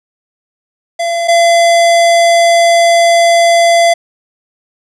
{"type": "tone pair in turn", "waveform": "square", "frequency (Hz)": [680, 680], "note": ["F5", "F5"], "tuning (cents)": [-46, -46], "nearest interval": "unison", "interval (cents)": 0, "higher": "neither", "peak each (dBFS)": [-13, -6], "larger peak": "second", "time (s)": [[0.99, 1.28], [1.28, 3.94]], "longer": "second", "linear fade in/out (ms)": 10, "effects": ["resampled to 22050 Hz", "7-bit"]}